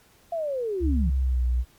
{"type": "linear sweep", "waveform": "sine", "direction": "down", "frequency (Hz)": [691, 149.4], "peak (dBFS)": -25, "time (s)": [0.32, 1.1], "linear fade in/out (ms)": 5}
{"type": "tone with pitch glide", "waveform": "sine", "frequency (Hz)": [69.9, 61.2], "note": ["C#2", "B1"], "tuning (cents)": [15, -15], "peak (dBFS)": -20, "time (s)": [0.8, 1.65], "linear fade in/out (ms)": 50, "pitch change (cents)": -230, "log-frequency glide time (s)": [0.95, 1.44]}
{"effects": ["pink hiss -58 dBFS RMS until 1.78 s", "MP3 96 kbps"]}